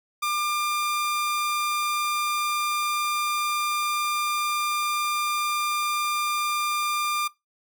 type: tone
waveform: sawtooth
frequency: 1197 Hz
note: D6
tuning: 33 cents sharp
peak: -20 dBFS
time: 0.22-7.28 s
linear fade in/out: 10 ms
effects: noise-tail reverb RT60 0.2 s tail -21 dB re dry